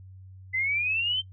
sine exponential sweep, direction up, 2016 to 3136 Hz, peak -24 dBFS, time 0.53-1.22 s, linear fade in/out 20 ms, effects noise-tail reverb RT60 0.1 s tail -19 dB re dry + added 94 Hz sine -44 dBFS peak until 1.32 s

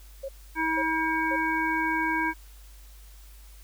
sine tone bursts, 543 Hz, C#5, 36 cents flat, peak -31 dBFS, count 3, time 0.23-1.364 s, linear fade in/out 10 ms, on 58 ms, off 480 ms
harmonic tone, 320.5 Hz, E4, 49 cents flat, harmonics 1 / 3 / 5 / 7, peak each -30 / -28 / -29 / -31 dBFS, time 0.55-2.34 s, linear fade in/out 50 ms
effects added 50 Hz sine -46 dBFS peak until 3.63 s + white hiss -56 dBFS RMS until 3.63 s

